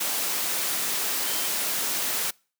sine tone in noise, 3136 Hz, G7, in tune, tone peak -38 dBFS, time 1.26-1.48 s, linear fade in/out 10 ms, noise white, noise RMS -27 dBFS, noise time 0-2.31 s, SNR -14 dB, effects noise-tail reverb RT60 0.4 s tail -26 dB re dry + high-pass 200 Hz 12 dB/octave

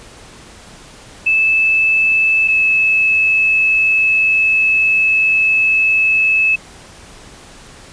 sine tone pair in turn, 2622 / 2601 Hz, E7 / E7, -10 / -24 cents, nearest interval unison, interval 14 cents, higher first, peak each -10 dBFS, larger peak neither, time 1.26-2.48 / 2.48-6.56 s, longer second, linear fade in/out 10 ms, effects pink hiss -39 dBFS RMS until 7.92 s + resampled to 22050 Hz

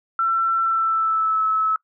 sine tone with pitch glide, 1345 to 1298.4 Hz, E6 to E6, +34 to -27 cents, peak -17 dBFS, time 0.19-1.76 s, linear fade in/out 2 ms, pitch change -61 cents, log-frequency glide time 0.6-1.45 s, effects noise-tail reverb RT60 0.1 s tail -22 dB re dry

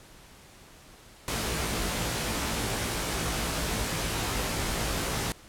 pink noise with comb filter, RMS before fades -30 dBFS, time 1.28-5.32 s, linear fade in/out 0 ms, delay 18 ms, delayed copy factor +1, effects pink hiss -52 dBFS RMS until 5.48 s + low-pass 12000 Hz 12 dB/octave

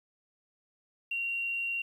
sine tone with quantisation, 2756 Hz, F7, 24 cents flat, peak -30 dBFS, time 1.11-1.82 s, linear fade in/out 5 ms, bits 10, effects none

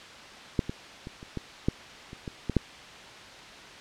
clicks, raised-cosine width 3 ms, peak -10 / -19 / -25 / -30 / -19 / -10 / -28 / -22 / -15 / -8 dBFS, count 10, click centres 0.592 / 0.695 / 1.071 / 1.229 / 1.373 / 1.685 / 2.131 / 2.278 / 2.497 / 2.567 s, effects white hiss -45 dBFS RMS until 3.8 s + low-pass 4000 Hz 12 dB/octave

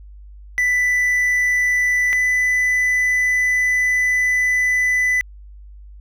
triangle tone pair in turn, 1985 / 1996.5 Hz, B6 / B6, +8 / +18 cents, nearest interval unison, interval 10 cents, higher second, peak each -13 dBFS, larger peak neither, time 0.58-2.13 / 2.13-5.21 s, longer second, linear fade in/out 0 ms, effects added 50 Hz sine -37 dBFS peak until 6 s

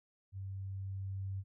sine tone with level ramp, 96.7 Hz, G2, 23 cents flat, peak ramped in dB -40 to -36 dBFS, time 0.32-1.44 s, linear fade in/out 50 ms, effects none

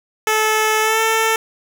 10% pulse tone with pitch glide, 434.3 to 445.7 Hz, A4 to A4, -23 to +22 cents, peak -6 dBFS, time 0.27-1.36 s, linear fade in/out 2 ms, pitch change +45 cents, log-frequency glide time 0.81-1 s, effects none

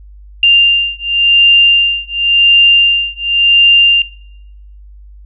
sine beating tone pair, 2792 / 2792.92 Hz, F7 / F7, -1 / -1 cents, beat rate 0.92 Hz, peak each -10 dBFS, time 0.43-4.02 s, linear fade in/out 2 ms, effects noise-tail reverb RT60 0.8 s tail -21 dB re dry + added 50 Hz sine -33 dBFS peak until 5.25 s

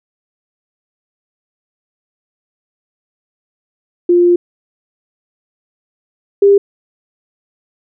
sine tone pair in turn, 350.5 / 400.2 Hz, F4 / G4, +6 / +36 cents, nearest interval major second, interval 230 cents, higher second, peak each -6 / -4 dBFS, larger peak second, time 4.09-4.36 / 6.42-6.58 s, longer first, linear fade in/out 5 ms, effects none

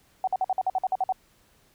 sine tone bursts, 753 Hz, F#5, 30 cents sharp, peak -21 dBFS, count 11, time 0.24-1.124 s, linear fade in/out 2 ms, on 34 ms, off 51 ms, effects pink hiss -62 dBFS RMS until 1.74 s

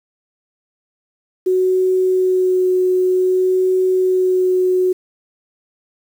sine tone with vibrato, 370 Hz, F#4, in tune, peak -12 dBFS, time 1.46-4.93 s, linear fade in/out 10 ms, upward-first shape sine, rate 0.54 Hz, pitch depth 10 cents each way, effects 7-bit

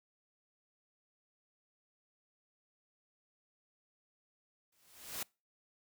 white noise with exponential growth, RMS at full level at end -37 dBFS, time 4.72-5.23 s, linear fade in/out 5 ms, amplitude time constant 110 ms, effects noise-tail reverb RT60 0.3 s tail -26 dB re dry

